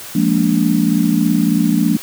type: chord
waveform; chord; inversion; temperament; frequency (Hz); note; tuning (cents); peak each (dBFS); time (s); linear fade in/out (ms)
sine; Bb dominant seventh; second; just; 174.81 / 209.8 / 233.1 / 291.4; F3 / Ab3 / Bb3 / D4; +2 / +18 / 0 / -13; -17; 0.15-1.97; 5
effects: white hiss -32 dBFS RMS until 2.02 s